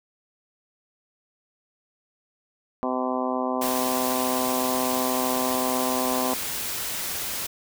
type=harmonic tone; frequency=127.9 Hz; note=C3; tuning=39 cents flat; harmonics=2 / 3 / 4 / 5 / 6 / 7 / 8 / 9; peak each=-28 / -34 / -32 / -31 / -32 / -36 / -31 / -37 dBFS; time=2.83-6.34 s; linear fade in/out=0 ms
type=noise; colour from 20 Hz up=white; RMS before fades=-30 dBFS; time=3.61-7.47 s; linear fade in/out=10 ms
effects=none